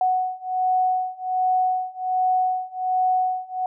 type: beating tone pair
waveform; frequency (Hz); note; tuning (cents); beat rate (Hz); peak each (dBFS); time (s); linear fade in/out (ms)
sine; 740 / 741.3; F#5 / F#5; 0 / +3; 1.3; -23 / -22; 0.01-3.66; 2
effects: none